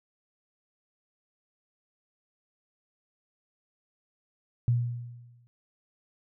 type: tone with exponential decay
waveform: sine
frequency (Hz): 120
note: B2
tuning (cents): -49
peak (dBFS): -19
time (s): 4.68-5.47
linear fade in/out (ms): 0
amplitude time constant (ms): 170
effects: none